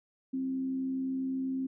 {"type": "tone with frequency modulation", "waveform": "sine", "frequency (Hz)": 263.6, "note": "C4", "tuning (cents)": 13, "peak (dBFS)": -30, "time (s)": [0.33, 1.67], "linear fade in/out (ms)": 10, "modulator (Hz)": 72.2, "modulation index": 0.23, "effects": []}